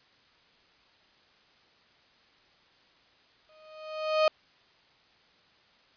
35% pulse tone with exponential growth, 622.3 Hz, D#5, in tune, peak -17 dBFS, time 3.49-4.28 s, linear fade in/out 2 ms, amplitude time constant 170 ms, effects white hiss -62 dBFS RMS until 5.96 s + resampled to 11025 Hz

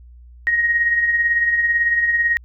sine tone with tremolo, 1878 Hz, A#6, 12 cents sharp, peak -12 dBFS, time 0.47-2.37 s, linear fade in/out 0 ms, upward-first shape triangle, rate 18 Hz, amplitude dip 55%, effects added 60 Hz sine -40 dBFS peak until 2.44 s

